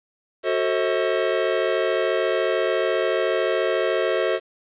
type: chord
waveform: square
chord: F# diminished seventh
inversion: none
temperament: just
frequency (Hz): 370 / 444 / 532.8 / 639.4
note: F#4 / A4 / C5 / Eb5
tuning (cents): 0 / +16 / +31 / +47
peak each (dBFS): -26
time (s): 0.43-4.4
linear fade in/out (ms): 50
effects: resampled to 8000 Hz + 8-bit